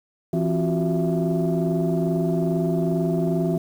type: tone cluster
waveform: sine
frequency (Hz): 167.5 / 265.3 / 351.6 / 374 / 664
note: E3 / C4 / F4 / F#4 / E5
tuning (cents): +28 / +24 / +12 / +19 / +12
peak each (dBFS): -21 / -27 / -27 / -26 / -28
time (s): 0.33-3.58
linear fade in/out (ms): 5
effects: tanh soft clip ceiling -13 dBFS + 8-bit